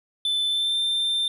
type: tone with pitch glide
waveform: triangle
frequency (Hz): 3521 to 3578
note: A7 to A7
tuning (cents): 0 to +28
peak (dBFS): -20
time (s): 0.25-1.28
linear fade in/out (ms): 2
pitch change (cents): +28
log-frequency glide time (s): 0.47-0.79
effects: none